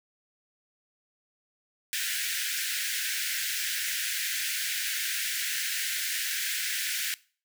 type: high-pass noise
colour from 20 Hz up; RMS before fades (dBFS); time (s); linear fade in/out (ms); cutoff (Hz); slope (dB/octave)
pink; -31; 1.93-7.14; 0; 1500; 96
effects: noise-tail reverb RT60 0.4 s tail -21 dB re dry